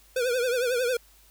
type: tone with vibrato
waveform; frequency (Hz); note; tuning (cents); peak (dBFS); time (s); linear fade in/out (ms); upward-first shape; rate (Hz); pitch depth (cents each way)
square; 493.9; B4; 0; -24; 0.16-0.97; 5; triangle; 11; 110
effects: added 50 Hz sine -58 dBFS peak until 1.3 s + white hiss -58 dBFS RMS until 1.3 s